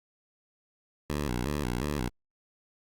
10% pulse tone with vibrato, 66.7 Hz, C2, 34 cents sharp, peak -21 dBFS, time 1.1-2.09 s, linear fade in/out 0 ms, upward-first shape square, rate 2.8 Hz, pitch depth 170 cents each way, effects Opus 48 kbps

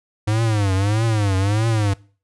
square tone with vibrato, 104.1 Hz, G#2, 5 cents sharp, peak -17 dBFS, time 0.27-1.94 s, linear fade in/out 10 ms, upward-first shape triangle, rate 1.6 Hz, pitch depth 190 cents each way, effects noise-tail reverb RT60 0.4 s tail -22 dB re dry + resampled to 24000 Hz

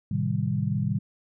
sine chord, A half-diminished seventh, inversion none, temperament equal with one note detuned, 109.68 / 130.81 / 155.56 / 196 Hz, A2 / C3 / Eb3 / G3, -5 / 0 / 0 / 0 cents, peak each -29 dBFS, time 0.11-0.99 s, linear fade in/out 5 ms, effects none

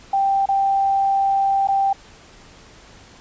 sine tone with dropouts, 785 Hz, G5, 2 cents sharp, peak -15 dBFS, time 0.13-1.93 s, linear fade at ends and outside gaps 5 ms, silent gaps 0.458-0.487 / 1.674-1.685 s, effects pink hiss -46 dBFS RMS until 3.2 s + resampled to 16000 Hz

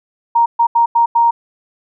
sine tone bursts at uneven times, 934 Hz, A#5, 3 cents sharp, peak -8 dBFS, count 5, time 0.35-0.46 / 0.59-0.67 / 0.75-0.86 / 0.95-1.06 / 1.15-1.31 s, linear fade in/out 10 ms, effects none

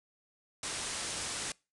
white low-pass noise, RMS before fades -38 dBFS, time 0.63-1.52 s, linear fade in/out 2 ms, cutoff 9900 Hz, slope 96 dB/octave, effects noise-tail reverb RT60 0.3 s tail -25 dB re dry

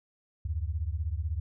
sine beating tone pair, 73.42 / 89.42 Hz, D2 / F2, 0 / +41 cents, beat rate 16 Hz, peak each -31 / -33 dBFS, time 0.45-1.4 s, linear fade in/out 5 ms, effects none

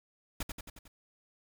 pink noise with echo, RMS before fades -35 dBFS, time 0.4-0.43 s, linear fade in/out 5 ms, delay 90 ms, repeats 5, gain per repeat -4 dB, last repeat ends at 0.88 s, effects none

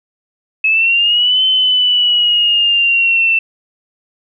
sine linear two-way sweep, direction up then down, 2576 to 3066 to 2668 Hz, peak -9 dBFS, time 0.64-3.39 s, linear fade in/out 5 ms, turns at 1.44 s, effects none

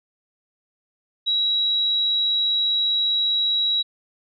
sine tone, 3875 Hz, B7, 34 cents flat, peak -18 dBFS, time 1.26-3.83 s, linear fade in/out 20 ms, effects none

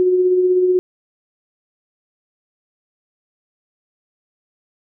sine tone with tremolo, 365.3 Hz, F#4, 22 cents flat, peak -10 dBFS, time 0-0.79 s, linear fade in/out 0 ms, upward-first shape sine, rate 16 Hz, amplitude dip 35%, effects none

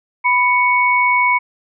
sine tone pair together, 990 / 2225 Hz, B5 / C#7, +4 / +6 cents, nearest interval octave + major second, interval 1402 cents, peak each -14 dBFS, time 0.24-1.39 s, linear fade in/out 20 ms, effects none

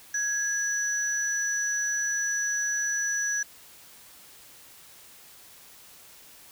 sine tone pair together, 1661.2 / 5920 Hz, G#6 / F#8, 0 / 0 cents, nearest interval octave + minor seventh, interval 2200 cents, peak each -28 dBFS, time 0.14-3.43 s, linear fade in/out 5 ms, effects white hiss -51 dBFS RMS until 6.51 s

